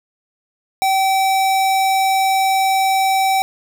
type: tone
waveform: square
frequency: 770 Hz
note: G5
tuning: 31 cents flat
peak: -14 dBFS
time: 0.82-3.42 s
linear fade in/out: 0 ms
effects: none